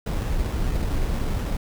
brown noise with sample-and-hold, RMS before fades -24 dBFS, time 0.06-1.57 s, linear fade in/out 5 ms, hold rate 4410 Hz, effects none

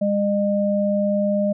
sine tone pair together, 202.9 / 608 Hz, G#3 / D#5, -40 / -40 cents, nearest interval octave + perfect fifth, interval 1900 cents, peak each -20 / -20 dBFS, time 0.01-1.53 s, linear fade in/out 10 ms, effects none

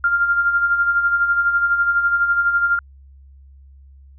sine tone with tremolo, 1396.9 Hz, F6, in tune, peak -12 dBFS, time 0.04-2.79 s, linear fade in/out 2 ms, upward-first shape sine, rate 12 Hz, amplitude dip 55%, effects added 68 Hz sine -42 dBFS peak until 4.18 s

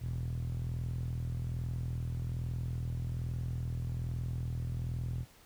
sawtooth tone with band-pass filter, 41.2 Hz, E1, in tune, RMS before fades -36 dBFS, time 0-5.26 s, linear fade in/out 50 ms, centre 110 Hz, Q 5.9, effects pink hiss -60 dBFS RMS until 5.45 s

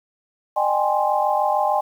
sine chord, Ab major seventh, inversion second, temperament equal with one note detuned, 608 / 784 / 830.6 / 1046.5 Hz, Eb5 / G5 / Ab5 / C6, -40 / 0 / 0 / 0 cents, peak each -23 / -22 / -21 / -25 dBFS, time 0.56-1.81 s, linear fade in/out 10 ms, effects 8-bit

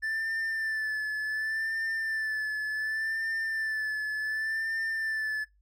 triangle tone with vibrato, 1760 Hz, A6, in tune, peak -27 dBFS, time 0.02-5.45 s, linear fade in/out 20 ms, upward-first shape sine, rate 0.68 Hz, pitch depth 36 cents each way, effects noise-tail reverb RT60 0.2 s tail -21 dB re dry + added 50 Hz sine -62 dBFS peak until 5.61 s

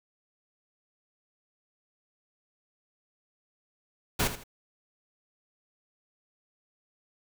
pink noise with echo, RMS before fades -26 dBFS, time 4.19-4.28 s, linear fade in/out 10 ms, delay 79 ms, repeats 2, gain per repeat -11 dB, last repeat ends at 4.438 s, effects none

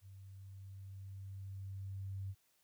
sine tone with level ramp, 97 Hz, G2, 18 cents flat, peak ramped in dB -52 to -39 dBFS, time 0.01-2.35 s, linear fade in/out 50 ms, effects white hiss -75 dBFS RMS until 2.63 s

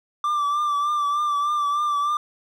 triangle tone with vibrato, 1174.7 Hz, D6, in tune, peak -18 dBFS, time 0.24-2.17 s, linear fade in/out 2 ms, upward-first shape triangle, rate 3.3 Hz, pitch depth 46 cents each way, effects none

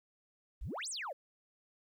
sine exponential two-way sweep, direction up then down, 36.66 to 9956 to 484.6 Hz, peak -37 dBFS, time 0.61-1.13 s, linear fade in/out 10 ms, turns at 0.89 s, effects tanh soft clip ceiling -34 dBFS + 12-bit

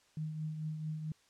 sine tone with tremolo, 155.56 Hz, D#3, in tune, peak -34 dBFS, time 0.17-1.12 s, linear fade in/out 2 ms, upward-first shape triangle, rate 4.5 Hz, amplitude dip 50%, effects white hiss -68 dBFS RMS until 1.29 s + low-pass 7000 Hz 12 dB/octave

